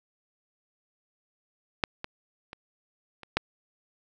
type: clicks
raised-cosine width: 0.3 ms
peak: -7 / -18 / -24 / -27 / -7 dBFS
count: 5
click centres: 1.838 / 2.044 / 2.531 / 3.233 / 3.37 s
effects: none